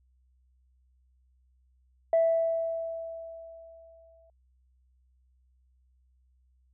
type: tone with exponential decay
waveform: sine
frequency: 659.3 Hz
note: E5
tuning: in tune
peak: -18 dBFS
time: 2.13-4.3 s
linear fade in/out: 2 ms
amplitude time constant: 470 ms
effects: tanh soft clip ceiling -16 dBFS + added 63 Hz sine -63 dBFS peak until 6.73 s